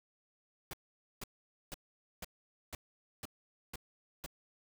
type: noise bursts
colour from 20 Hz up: pink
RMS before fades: -43 dBFS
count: 8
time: 0.71-4.262 s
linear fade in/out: 2 ms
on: 24 ms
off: 480 ms
effects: none